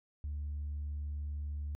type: tone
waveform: sine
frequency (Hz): 73.42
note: D2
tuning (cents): 0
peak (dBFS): -34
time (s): 0.24-1.75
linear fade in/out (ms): 0
effects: tanh soft clip ceiling -33 dBFS